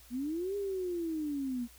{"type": "linear two-way sweep", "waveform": "sine", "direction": "up then down", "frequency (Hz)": [233.1, 408.3, 233.1], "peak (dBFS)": -32, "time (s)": [0.1, 1.68], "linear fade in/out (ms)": 50, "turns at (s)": 0.56, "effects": ["added 60 Hz sine -58 dBFS peak until 1.78 s", "white hiss -58 dBFS RMS until 1.78 s"]}